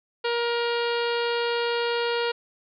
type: harmonic tone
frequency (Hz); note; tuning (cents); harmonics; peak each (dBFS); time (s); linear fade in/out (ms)
472.3; A#4; +23; 1 / 2 / 3 / 4 / 5 / 6 / 7 / 8 / 9 / 10; -25 / -31 / -32 / -37 / -38 / -35 / -39 / -41 / -38 / -45; 0.24-2.32; 10
effects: none